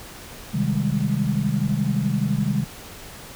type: chord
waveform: sine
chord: Ab major seventh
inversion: first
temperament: equal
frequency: 130.81 / 155.56 / 196 / 207.7 Hz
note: C3 / Eb3 / G3 / Ab3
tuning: 0 / 0 / 0 / 0 cents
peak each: -25 dBFS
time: 0.53-2.65 s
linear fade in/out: 20 ms
effects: pink hiss -40 dBFS RMS until 3.35 s